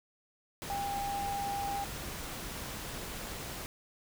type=tone in noise; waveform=sine; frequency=801 Hz; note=G5; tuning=37 cents sharp; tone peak=-33 dBFS; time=0.7-1.84 s; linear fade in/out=0 ms; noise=pink; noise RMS=-41 dBFS; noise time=0.62-3.66 s; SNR=+5 dB; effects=none